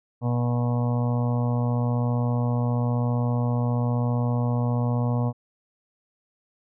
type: harmonic tone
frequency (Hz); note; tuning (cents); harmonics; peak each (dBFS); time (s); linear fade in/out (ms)
121; B2; -35; 1 / 2 / 4 / 5 / 6 / 7 / 8 / 9; -22 / -28 / -34 / -36 / -38 / -39 / -40 / -41; 0.21-5.33; 50
effects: none